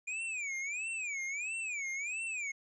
square tone with vibrato, 2395 Hz, D7, 33 cents sharp, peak -36 dBFS, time 0.07-2.52 s, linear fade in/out 10 ms, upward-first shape sine, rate 1.5 Hz, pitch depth 210 cents each way, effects resampled to 22050 Hz

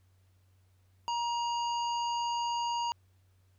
harmonic tone, 946 Hz, A#5, 25 cents sharp, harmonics 1 / 3 / 5 / 7, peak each -30 / -40 / -44 / -47 dBFS, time 1.08-2.92 s, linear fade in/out 0 ms, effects added 93 Hz sine -63 dBFS peak until 3.58 s + pink hiss -75 dBFS RMS until 3.58 s

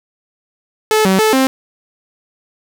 sawtooth tone with pitch steps, 432.9 / 190.2 / 435.1 / 264.1 Hz, A4 / F#3 / A4 / C4, -28 / +48 / -19 / +16 cents, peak -6 dBFS, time 0.91-1.47 s, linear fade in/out 0 ms, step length 140 ms, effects none

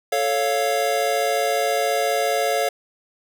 square chord, A augmented, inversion none, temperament equal, 440 / 554.4 / 698.5 Hz, A4 / C#5 / E#5, 0 / 0 / 0 cents, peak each -26 / -24 / -23 dBFS, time 0.12-2.69 s, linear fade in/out 5 ms, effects none

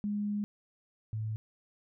sine tone pair in turn, 206.5 / 109.13 Hz, G#3 / A2, -10 / -14 cents, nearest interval major seventh, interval 1104 cents, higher first, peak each -30 / -32 dBFS, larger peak first, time 0.04-0.44 / 1.13-1.36 s, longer first, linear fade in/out 0 ms, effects none

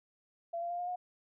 sine tone with pitch steps, 679 / 689.3 / 699.7 / 710.3 / 721 Hz, F5 / F5 / F5 / F5 / F#5, -49 / -23 / +3 / +29 / -45 cents, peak -34 dBFS, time 0.53-0.96 s, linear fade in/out 10 ms, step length 86 ms, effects none

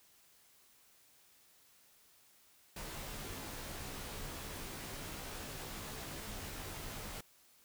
pink noise with comb filter, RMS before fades -45 dBFS, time 2.76-7.21 s, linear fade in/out 5 ms, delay 17 ms, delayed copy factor -0.7, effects white hiss -66 dBFS RMS until 7.64 s

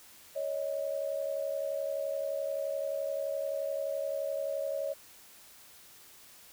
sine tone pair together, 558 / 629.6 Hz, C#5 / D#5, +11 / +20 cents, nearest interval major second, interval 209 cents, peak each -33 / -35 dBFS, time 0.35-4.94 s, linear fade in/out 20 ms, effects white hiss -55 dBFS RMS until 6.52 s

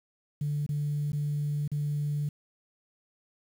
sine tone with dropouts, 146.8 Hz, D3, in tune, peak -26 dBFS, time 0.41-2.29 s, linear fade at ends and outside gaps 5 ms, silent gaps 0.664-0.69 / 1.12-1.13 / 1.678-1.716 s, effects tanh soft clip ceiling -23 dBFS + 9-bit

